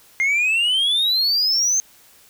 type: exponential sweep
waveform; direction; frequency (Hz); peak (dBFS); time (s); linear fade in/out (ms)
sine; up; 2099 to 6390; -13; 0.2-1.8; 0
effects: tanh soft clip ceiling -15 dBFS + white hiss -51 dBFS RMS until 2.29 s